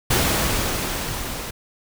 pink noise with level ramp, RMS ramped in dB -18 to -31 dBFS, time 0.1-1.51 s, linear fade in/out 10 ms, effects none

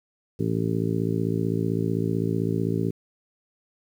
harmonic tone, 55.7 Hz, A1, 22 cents sharp, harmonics 2 / 3 / 4 / 5 / 6 / 7 / 8, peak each -28 / -27 / -32 / -30 / -35 / -30 / -35 dBFS, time 0.39-2.91 s, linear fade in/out 10 ms, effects 9-bit

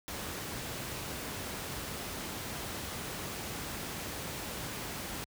pink noise, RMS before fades -39 dBFS, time 0.08-5.24 s, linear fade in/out 0 ms, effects high-pass 60 Hz 12 dB/octave

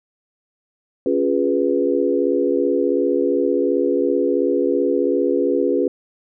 sine chord, C# dominant seventh, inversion none, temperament equal with one note detuned, 277.2 / 352.5 / 415.3 / 493.9 Hz, C#4 / E#4 / G#4 / B4, 0 / +16 / 0 / 0 cents, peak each -21 dBFS, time 1.06-5.88 s, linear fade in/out 2 ms, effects none

